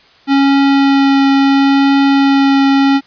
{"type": "tone with vibrato", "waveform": "square", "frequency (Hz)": 275.4, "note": "C#4", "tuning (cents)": -11, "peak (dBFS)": -8, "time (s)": [0.27, 3.01], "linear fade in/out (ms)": 50, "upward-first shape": "triangle", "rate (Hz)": 0.73, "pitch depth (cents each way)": 9, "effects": ["white hiss -46 dBFS RMS until 3.06 s", "resampled to 11025 Hz"]}